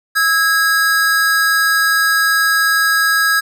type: tone pair together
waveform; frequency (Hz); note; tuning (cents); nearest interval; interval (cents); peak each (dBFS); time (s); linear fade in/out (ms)
square; 1304 / 1642.9; E6 / G#6; -19 / -19; major third; 400; -19 / -13; 0.15-3.41; 20
effects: none